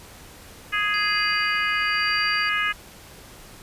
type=harmonic tone; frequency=415.4 Hz; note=G#4; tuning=in tune; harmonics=3 / 4 / 5 / 6 / 7; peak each=-27 / -25 / -27 / -29 / -30 dBFS; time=0.72-2.73 s; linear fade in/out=20 ms
type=tone with tremolo; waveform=sine; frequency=4700 Hz; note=D8; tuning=1 cent sharp; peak=-26 dBFS; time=0.94-2.49 s; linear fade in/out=0 ms; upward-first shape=sine; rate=1 Hz; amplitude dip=70%
effects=pink hiss -45 dBFS RMS until 3.62 s + resampled to 32000 Hz